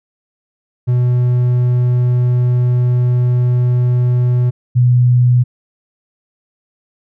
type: tone pair in turn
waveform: triangle / sine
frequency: 123.47 / 123.47 Hz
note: B2 / B2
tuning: 0 / 0 cents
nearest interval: unison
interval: 0 cents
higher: neither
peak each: -8 / -7 dBFS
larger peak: second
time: 0.87-4.51 / 4.75-5.44 s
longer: first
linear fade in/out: 20 ms
effects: none